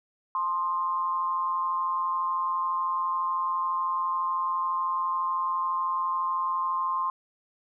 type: tone with amplitude modulation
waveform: sine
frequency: 1052 Hz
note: C6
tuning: 9 cents sharp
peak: -22 dBFS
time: 0.35-7.1 s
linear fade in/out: 2 ms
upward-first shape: sine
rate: 174 Hz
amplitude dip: 60%
effects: none